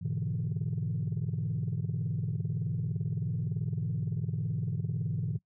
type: chord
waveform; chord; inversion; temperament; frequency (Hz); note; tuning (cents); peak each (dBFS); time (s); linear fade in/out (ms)
sine; E dominant seventh; first; equal; 103.83 / 123.47 / 146.83 / 164.81; G#2 / B2 / D3 / E3; 0 / 0 / 0 / 0; -34; 0.01-5.39; 20
effects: noise-tail reverb RT60 0.1 s tail -23 dB re dry + tanh soft clip ceiling -24 dBFS